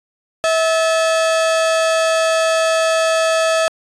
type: tone pair together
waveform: 35% pulse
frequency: 648 / 1730 Hz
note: E5 / A6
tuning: -30 / -30 cents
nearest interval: octave + perfect fourth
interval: 1700 cents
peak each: -12 / -22 dBFS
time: 0.44-3.68 s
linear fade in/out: 0 ms
effects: resampled to 22050 Hz